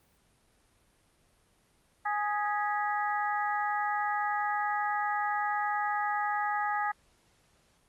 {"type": "harmonic tone with a mistuned harmonic", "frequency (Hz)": 415.3, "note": "G#4", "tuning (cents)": 0, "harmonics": [2, 3, 4, 5], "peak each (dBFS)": [-30, -34, -36, -38], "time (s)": [2.05, 6.92], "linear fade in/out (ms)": 10, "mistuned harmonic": 5, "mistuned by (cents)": -110, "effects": ["pink hiss -67 dBFS RMS until 7.88 s", "Opus 32 kbps"]}